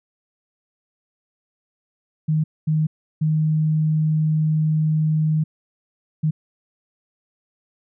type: tone bursts at uneven times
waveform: sine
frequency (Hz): 155.56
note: D#3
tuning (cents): 0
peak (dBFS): -16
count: 4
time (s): 2.28-2.44 / 2.67-2.87 / 3.21-5.44 / 6.23-6.31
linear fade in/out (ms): 10
effects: none